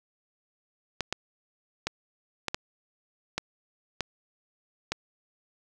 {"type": "clicks", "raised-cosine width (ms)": 0.2, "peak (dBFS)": -11, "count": 8, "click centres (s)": [1.007, 1.126, 1.87, 2.483, 2.545, 3.38, 4.007, 4.92], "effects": []}